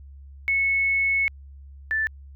sine tone pair in turn, 2200 / 1760.3 Hz, C#7 / A6, -14 / 0 cents, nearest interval major third, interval 386 cents, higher first, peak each -19 / -21 dBFS, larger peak first, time 0.48-1.28 / 1.91-2.07 s, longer first, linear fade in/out 0 ms, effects added 69 Hz sine -41 dBFS peak until 2.35 s

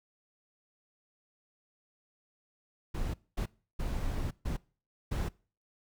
brown noise bursts at uneven times, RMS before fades -33 dBFS, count 5, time 2.94-3.14 / 3.37-3.46 / 3.79-4.31 / 4.45-4.57 / 5.11-5.29 s, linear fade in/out 10 ms, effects noise-tail reverb RT60 0.4 s tail -23 dB re dry

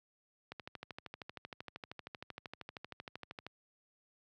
click train, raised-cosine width 0.3 ms, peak -28 dBFS, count 39, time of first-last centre 0.52-3.466 s, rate 12.9 Hz, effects high-pass 80 Hz 12 dB/octave

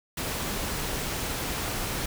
pink noise, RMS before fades -31 dBFS, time 0.17-2.06 s, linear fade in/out 5 ms, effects none

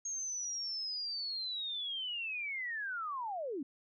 sine linear sweep, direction down, 6530 to 250 Hz, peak -36 dBFS, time 0.05-3.63 s, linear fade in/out 5 ms, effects none

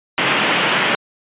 white band-pass noise, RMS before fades -17 dBFS, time 0.18-0.95 s, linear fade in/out 0 ms, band 130 to 3200 Hz, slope 48 dB/octave, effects resampled to 8000 Hz

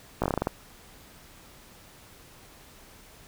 slowing click train, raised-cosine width 1 ms, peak -11 dBFS, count 9, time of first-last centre 0.22-0.471 s, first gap 17 ms, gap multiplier 1.17, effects pink hiss -52 dBFS RMS until 3.27 s

